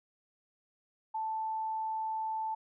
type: tone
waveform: sine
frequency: 880 Hz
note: A5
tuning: in tune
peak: -32 dBFS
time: 1.14-2.55 s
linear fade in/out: 10 ms
effects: none